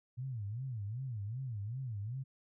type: tone with vibrato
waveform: sine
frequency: 115.8 Hz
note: A#2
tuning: 11 cents flat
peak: -37 dBFS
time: 0.17-2.24 s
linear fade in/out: 20 ms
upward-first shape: sine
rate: 2.6 Hz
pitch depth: 260 cents each way
effects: none